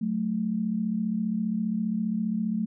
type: tone pair together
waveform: sine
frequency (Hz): 185 / 220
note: F#3 / A3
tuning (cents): 0 / 0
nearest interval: minor third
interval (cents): 300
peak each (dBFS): -30 / -26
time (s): 0.01-2.66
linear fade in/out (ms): 10
effects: none